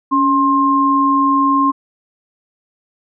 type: tone pair together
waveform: sine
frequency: 280 / 1060.8 Hz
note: C#4 / C6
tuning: +18 / +23 cents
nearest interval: octave + major seventh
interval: 2305 cents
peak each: -15 / -12 dBFS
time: 0.11-1.72 s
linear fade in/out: 20 ms
effects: none